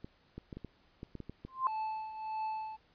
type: clicks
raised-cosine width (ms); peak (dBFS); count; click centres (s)
3; -30; 10; 0.045 / 0.38 / 0.528 / 0.57 / 0.647 / 1.031 / 1.153 / 1.203 / 1.296 / 1.45
type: tone with exponential growth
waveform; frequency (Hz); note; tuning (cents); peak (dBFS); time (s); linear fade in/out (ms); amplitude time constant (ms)
sine; 1046.5; C6; 0; -23; 1.48-1.67; 1; 41
type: tone with tremolo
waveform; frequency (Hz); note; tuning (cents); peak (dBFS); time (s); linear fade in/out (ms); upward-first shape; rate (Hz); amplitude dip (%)
triangle; 873; A5; -14; -31; 1.66-2.77; 20; triangle; 1.6; 70
effects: pink hiss -68 dBFS RMS until 2.94 s + resampled to 11025 Hz